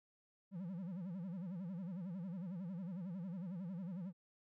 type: tone with vibrato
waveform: triangle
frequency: 180.8 Hz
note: F#3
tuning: 40 cents flat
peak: -40 dBFS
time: 0.51-4.13 s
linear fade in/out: 50 ms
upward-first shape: sine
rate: 11 Hz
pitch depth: 170 cents each way
effects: none